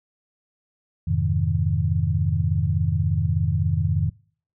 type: chord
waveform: sine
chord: F minor seventh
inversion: none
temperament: equal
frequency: 87.31 / 103.83 / 130.81 / 155.56 Hz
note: F2 / Ab2 / C3 / Eb3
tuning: 0 / 0 / 0 / 0 cents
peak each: -23 / -25 / -27 / -24 dBFS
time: 1.07-4.1 s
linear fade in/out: 10 ms
effects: noise-tail reverb RT60 0.5 s tail -25 dB re dry